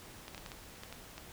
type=clicks; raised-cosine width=0.2 ms; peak=-27 dBFS; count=8; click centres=0.281 / 0.347 / 0.379 / 0.462 / 0.518 / 0.835 / 0.926 / 1.18 s; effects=pink hiss -52 dBFS RMS until 1.32 s